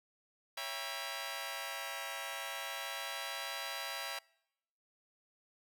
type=chord; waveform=10% pulse; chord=C# diminished seventh; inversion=none; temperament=just; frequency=554.4 / 665.2 / 798.3 / 957.9 Hz; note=C#5 / E5 / G5 / Bb5; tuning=0 / +16 / +31 / +47 cents; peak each=-38 / -36 / -37 / -36 dBFS; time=0.57-4.19 s; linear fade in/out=5 ms; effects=noise-tail reverb RT60 0.9 s tail -26 dB re dry